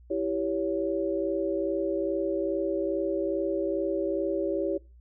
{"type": "chord", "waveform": "sine", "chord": "C# diminished", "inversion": "first", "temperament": "equal with one note detuned", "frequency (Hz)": [329.6, 392, 560.5], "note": ["E4", "G4", "C#5"], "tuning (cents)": [0, 0, 19], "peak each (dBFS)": -30, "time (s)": [0.1, 4.78], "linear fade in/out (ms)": 10, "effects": ["noise-tail reverb RT60 0.3 s tail -23 dB re dry", "added 60 Hz sine -50 dBFS peak until 5 s"]}